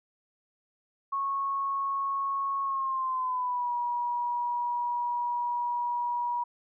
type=tone with pitch glide; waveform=sine; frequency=1100 to 963.2 Hz; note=C#6 to B5; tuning=-14 to -44 cents; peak=-27 dBFS; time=1.12-6.44 s; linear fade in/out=10 ms; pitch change=-230 cents; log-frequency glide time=2.63-3.73 s; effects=none